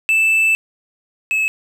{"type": "tone pair in turn", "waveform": "triangle", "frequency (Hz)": [2640, 2592], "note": ["E7", "E7"], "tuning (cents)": [2, -30], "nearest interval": "unison", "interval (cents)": 32, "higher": "first", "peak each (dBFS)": [-10, -13], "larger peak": "first", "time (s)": [[0.09, 0.55], [1.31, 1.48]], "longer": "first", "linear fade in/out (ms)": 0, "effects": []}